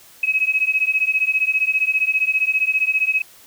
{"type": "beating tone pair", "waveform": "sine", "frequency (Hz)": [2546, 2561], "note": ["D#7", "D#7"], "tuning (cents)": [39, 49], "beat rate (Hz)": 15, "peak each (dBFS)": -19, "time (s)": [0.23, 3.22], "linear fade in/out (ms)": 5, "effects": ["white hiss -47 dBFS RMS until 3.46 s"]}